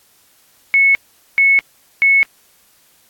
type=tone bursts; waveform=sine; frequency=2200 Hz; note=C#7; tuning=14 cents flat; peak=-8 dBFS; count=3; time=0.74-2.23 s; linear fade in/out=0 ms; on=210 ms; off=430 ms; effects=white hiss -53 dBFS RMS until 3.09 s + AAC 64 kbps